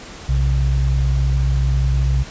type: tone pair together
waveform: sine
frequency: 62.67 / 132.8 Hz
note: B1 / C3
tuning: +26 / +26 cents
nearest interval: octave + minor second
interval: 1300 cents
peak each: -15 / -19 dBFS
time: 0.28-2.24 s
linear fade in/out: 20 ms
effects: pink hiss -36 dBFS RMS until 2.3 s + resampled to 16000 Hz